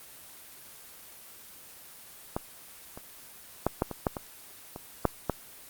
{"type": "clicks", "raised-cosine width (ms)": 1, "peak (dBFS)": [-14, -25, -10, -10, -20, -10, -19, -24, -7, -11], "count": 10, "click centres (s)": [2.365, 2.975, 3.666, 3.821, 3.913, 4.068, 4.168, 4.761, 5.053, 5.297], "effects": ["white hiss -49 dBFS RMS until 5.69 s", "Opus 24 kbps"]}